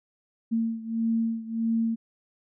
sine beating tone pair, 226.6 / 228.2 Hz, A#3 / A#3, -49 / -37 cents, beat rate 1.6 Hz, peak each -26 / -29 dBFS, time 0.51-1.96 s, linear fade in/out 20 ms, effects none

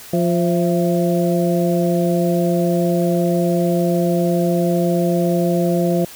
harmonic tone with a mistuned harmonic, 174.61 Hz, F3, in tune, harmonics 1 / 2 / 3 / 4, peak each -17 / -20 / -22 / -23 dBFS, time 0.13-6.05 s, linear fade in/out 5 ms, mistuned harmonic 4, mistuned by -67 cents, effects white hiss -38 dBFS RMS until 6.15 s

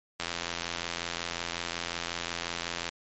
click train, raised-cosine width 0.2 ms, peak -14 dBFS, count 231, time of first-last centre 0.2-2.89 s, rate 85.5 Hz, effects MP3 32 kbps

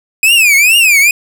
45% pulse tone with vibrato, 2489 Hz, D#7, in tune, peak -5 dBFS, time 0.23-1.11 s, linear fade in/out 2 ms, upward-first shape triangle, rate 2.3 Hz, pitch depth 250 cents each way, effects none

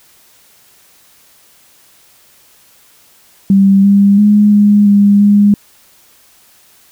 sine tone with pitch steps, 195.6 / 199.9 / 208 / 206 / 202.4 / 204.4 Hz, G3 / G3 / G#3 / G#3 / G#3 / G#3, -4 / +34 / +3 / -14 / -44 / -27 cents, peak -4 dBFS, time 3.5-5.54 s, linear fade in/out 2 ms, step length 340 ms, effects white hiss -47 dBFS RMS until 6.91 s

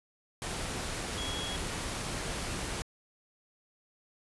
sine tone in noise, 3322 Hz, G#7, in tune, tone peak -38 dBFS, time 1.18-1.56 s, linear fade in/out 0 ms, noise pink, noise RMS -36 dBFS, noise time 0.42-2.82 s, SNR -5 dB, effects resampled to 24000 Hz

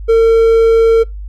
triangle tone, 454 Hz, A#4, 46 cents flat, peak -3 dBFS, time 0.08-1.04 s, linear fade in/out 20 ms, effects noise-tail reverb RT60 0.2 s tail -23 dB re dry + added 50 Hz sine -23 dBFS peak until 1.28 s

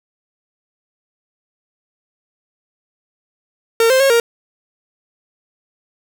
45% pulse tone with pitch steps, 457.1 / 523 / 545 / 467.3 Hz, A#4 / C5 / C#5 / A#4, -34 / -1 / -29 / +4 cents, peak -10 dBFS, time 3.8-4.2 s, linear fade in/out 2 ms, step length 100 ms, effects none

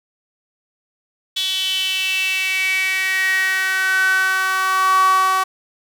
sawtooth tone with high-pass filter sweep, 378.4 Hz, F#4, 39 cents sharp, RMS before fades -18 dBFS, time 1.36-5.44 s, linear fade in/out 10 ms, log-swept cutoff 3400 to 1000 Hz, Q 7.7, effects none

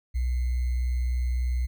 sine tone with sample-and-hold, 61.74 Hz, B1, in tune, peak -23 dBFS, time 0.14-1.67 s, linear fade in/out 20 ms, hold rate 2100 Hz, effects none

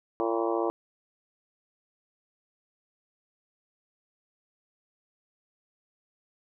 harmonic tone with a mistuned harmonic, 114 Hz, A#2, 38 cents flat, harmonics 3 / 4 / 5 / 6 / 7 / 8 / 9 / 10, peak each -29 / -31 / -33 / -35 / -36 / -37 / -38 / -39 dBFS, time 0.2-0.7 s, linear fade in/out 0 ms, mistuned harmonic 8, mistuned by +70 cents, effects none

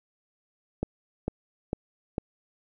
click train, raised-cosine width 2 ms, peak -14 dBFS, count 4, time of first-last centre 0.83-2.181 s, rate 2.22 Hz, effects none

